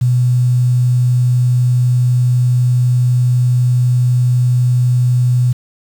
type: tone with quantisation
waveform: sine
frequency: 124 Hz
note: B2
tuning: 7 cents sharp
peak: -9 dBFS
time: 0.01-5.53 s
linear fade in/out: 10 ms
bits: 6
effects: none